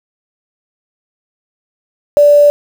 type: tone with quantisation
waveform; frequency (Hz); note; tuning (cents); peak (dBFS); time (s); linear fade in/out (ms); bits
sine; 583; D5; -13; -3; 2.17-2.5; 0; 5
effects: none